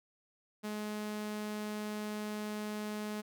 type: tone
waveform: sawtooth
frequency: 211.2 Hz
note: G#3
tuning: 29 cents sharp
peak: -33 dBFS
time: 0.63-3.22 s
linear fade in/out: 20 ms
effects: none